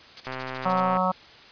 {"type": "noise bursts", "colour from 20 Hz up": "blue", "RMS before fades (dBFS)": -32, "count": 9, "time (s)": [0.17, 0.801], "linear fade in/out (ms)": 2, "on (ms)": 31, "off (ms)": 44}
{"type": "click train", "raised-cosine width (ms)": 0.5, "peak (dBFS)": -18, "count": 92, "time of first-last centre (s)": [0.27, 0.97], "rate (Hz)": 130}
{"type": "harmonic tone", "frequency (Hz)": 185, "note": "F#3", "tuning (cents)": 0, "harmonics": [1, 3, 4, 5, 6, 7], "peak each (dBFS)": [-28, -28, -28, -28, -28, -28], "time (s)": [0.65, 1.12], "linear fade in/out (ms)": 10}
{"effects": ["white hiss -48 dBFS RMS until 1.51 s", "resampled to 11025 Hz"]}